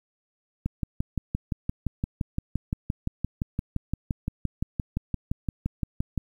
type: click train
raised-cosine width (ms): 5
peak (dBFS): -14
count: 33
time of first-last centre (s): 0.66-6.177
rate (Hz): 5.8
effects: 9-bit